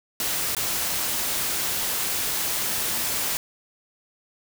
white noise with dropouts, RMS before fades -26 dBFS, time 0.2-3.37 s, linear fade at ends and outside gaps 1 ms, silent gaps 0.55-0.567 s, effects none

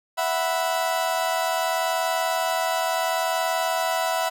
35% pulse chord, E suspended second, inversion none, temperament equal, 659.3 / 740 / 987.8 Hz, E5 / F#5 / B5, 0 / 0 / 0 cents, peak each -24 / -25 / -26 dBFS, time 0.17-4.3 s, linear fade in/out 20 ms, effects none

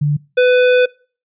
sine / square tone pair in turn, 146.83 / 499.2 Hz, D3 / B4, 0 / +19 cents, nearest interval octave + major sixth, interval 2119 cents, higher second, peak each -12 / -9 dBFS, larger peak second, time 0.01-0.17 / 0.37-0.86 s, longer second, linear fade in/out 10 ms, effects noise-tail reverb RT60 0.4 s tail -24 dB re dry + resampled to 8000 Hz

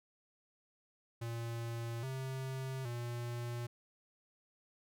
square tone with pitch steps, 116.4 / 132.2 / 119.6 Hz, A#2 / C3 / A#2, -2 / +18 / +45 cents, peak -39 dBFS, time 1.21-3.67 s, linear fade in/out 10 ms, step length 820 ms, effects none

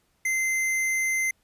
sine tone with hard clipping, 2074 Hz, C7, 16 cents flat, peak -24 dBFS, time 0.25-1.31 s, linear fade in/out 5 ms, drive 18 dB, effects pink hiss -69 dBFS RMS until 1.43 s + resampled to 32000 Hz

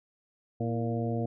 harmonic tone with a mistuned harmonic, 116.54 Hz, A#2, in tune, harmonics 1 / 2 / 3 / 4 / 5 / 6, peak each -31 / -33 / -38 / -36 / -40 / -39 dBFS, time 0.6-1.26 s, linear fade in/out 5 ms, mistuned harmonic 3, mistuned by -71 cents, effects none

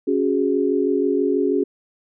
sine chord, C# suspended fourth, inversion none, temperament just, 277.2 / 369.6 / 415.8 Hz, C#4 / F#4 / G#4, 0 / -2 / +2 cents, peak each -21 dBFS, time 0.07-1.64 s, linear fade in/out 10 ms, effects none

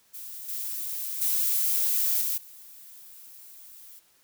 violet noise with level steps, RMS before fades -40 / -33 / -25 / -28 / -48 dBFS, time 0.13-4 s, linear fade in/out 20 ms, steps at 0.48 / 1.21 / 2.21 / 2.37 s, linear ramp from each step 10 ms, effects white hiss -63 dBFS RMS until 4.23 s

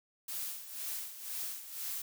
blue noise with tremolo, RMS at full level -38 dBFS, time 0.28-2.02 s, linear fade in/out 5 ms, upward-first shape sine, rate 2 Hz, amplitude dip 70%, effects none

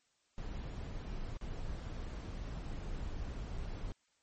brown noise with dropouts, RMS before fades -41 dBFS, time 0.38-3.92 s, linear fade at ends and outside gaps 0 ms, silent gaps 1.372-1.412 / 2.624-2.628 / 3.578-3.584 s, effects white hiss -75 dBFS RMS until 4.22 s + MP3 32 kbps

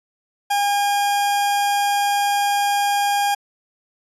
40% pulse tone, 811 Hz, G#5, 41 cents flat, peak -16 dBFS, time 0.5-3.35 s, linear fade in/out 10 ms, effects resampled to 32000 Hz

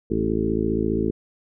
harmonic tone with a mistuned harmonic, 55 Hz, A1, in tune, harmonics 1 / 2 / 3 / 4 / 5 / 6 / 7 / 8, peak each -31 / -31 / -31 / -26 / -30 / -26 / -27 / -29 dBFS, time 0.1-1.11 s, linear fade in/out 10 ms, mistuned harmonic 8, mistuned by -16 cents, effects none

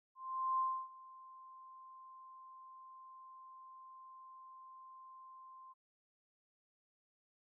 sine tone with ADSR envelope, 1046.5 Hz, C6, in tune, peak -31 dBFS, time 0.15-5.74 s, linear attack 440 ms, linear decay 290 ms, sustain -22 dB, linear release 25 ms, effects none

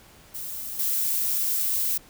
violet noise with level steps, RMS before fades -34 / -25 dBFS, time 0.34-1.98 s, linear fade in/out 10 ms, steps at 0.79 s, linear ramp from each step 5 ms, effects pink hiss -52 dBFS RMS until 2.09 s

